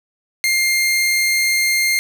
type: tone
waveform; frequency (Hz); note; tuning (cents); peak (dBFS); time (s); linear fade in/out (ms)
sawtooth; 2113; C7; +16; -11; 0.44-1.99; 0
effects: none